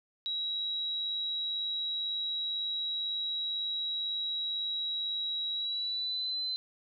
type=tone with pitch glide; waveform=sine; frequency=3866 to 4049 Hz; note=B7 to B7; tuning=-38 to +42 cents; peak=-31 dBFS; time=0.26-6.56 s; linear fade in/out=0 ms; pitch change=+80 cents; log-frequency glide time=5.53-6.35 s; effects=none